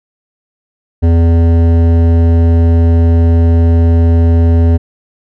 sine tone with hard clipping, 83.6 Hz, E2, 25 cents sharp, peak -7 dBFS, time 1.02-4.78 s, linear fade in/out 20 ms, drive 13 dB, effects none

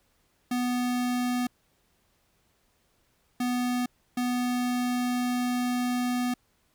square tone bursts at uneven times, 246.9 Hz, B3, in tune, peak -26 dBFS, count 3, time 0.51-1.47 / 3.4-3.86 / 4.17-6.34 s, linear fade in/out 5 ms, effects pink hiss -69 dBFS RMS until 6.74 s

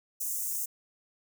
white high-pass noise, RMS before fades -33 dBFS, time 0.2-0.66 s, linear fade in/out 10 ms, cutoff 6200 Hz, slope 48 dB/octave, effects none

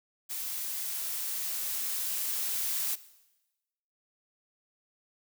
blue noise with level ramp, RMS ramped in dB -36 to -31 dBFS, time 0.29-2.96 s, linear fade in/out 20 ms, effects noise-tail reverb RT60 1.0 s tail -17 dB re dry

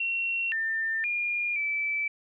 sine tone with pitch steps, 2729 / 1796 / 2417 / 2315 Hz, F7 / A6 / D7 / D7, -41 / +35 / +49 / -25 cents, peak -26 dBFS, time 0-2.08 s, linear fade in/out 5 ms, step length 520 ms, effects none

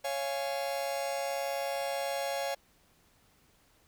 45% pulse chord, Db major, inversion none, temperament just, 554.4 / 693 / 831.5 Hz, Db5 / F5 / Ab5, 0 / -14 / +2 cents, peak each -34 / -37 / -39 dBFS, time 0.04-2.55 s, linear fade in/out 10 ms, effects pink hiss -66 dBFS RMS until 3.87 s

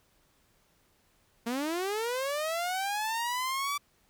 sawtooth linear sweep, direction up, 225.5 to 1165 Hz, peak -26 dBFS, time 1.46-3.78 s, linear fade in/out 10 ms, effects pink hiss -68 dBFS RMS until 4.09 s

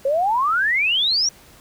sine exponential sweep, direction up, 524 to 5850 Hz, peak -16 dBFS, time 0.05-1.29 s, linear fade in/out 5 ms, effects pink hiss -48 dBFS RMS until 1.6 s

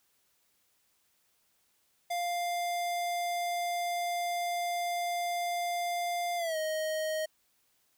square tone with pitch glide, 699 to 626.3 Hz, F5 to D#5, +1 to +11 cents, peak -31 dBFS, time 2.1-7.26 s, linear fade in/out 10 ms, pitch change -190 cents, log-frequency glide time 6.37-6.57 s, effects white hiss -72 dBFS RMS until 7.97 s

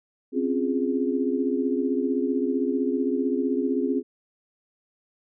sine chord, Db major seventh, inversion third, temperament equal, 261.6 / 277.2 / 349.2 / 415.3 Hz, C4 / Db4 / F4 / Ab4, 0 / 0 / 0 / 0 cents, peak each -25 / -29 / -29 / -28 dBFS, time 0.32-4.03 s, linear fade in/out 50 ms, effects none

